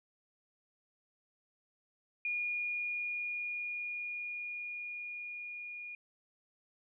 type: tone with level ramp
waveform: sine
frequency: 2435 Hz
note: D#7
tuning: 38 cents flat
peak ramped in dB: -32 to -42 dBFS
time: 2.25-5.95 s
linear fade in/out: 2 ms
effects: none